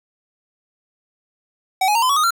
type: tone with pitch steps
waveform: square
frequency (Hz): 759 / 837.3 / 923.7 / 1019 / 1124.2 / 1240.1 / 1368.1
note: F#5 / G#5 / A#5 / C6 / C#6 / D#6 / F6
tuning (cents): +44 / +14 / -16 / -46 / +24 / -6 / -36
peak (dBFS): -15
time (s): 1.81-2.307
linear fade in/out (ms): 5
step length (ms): 71
effects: none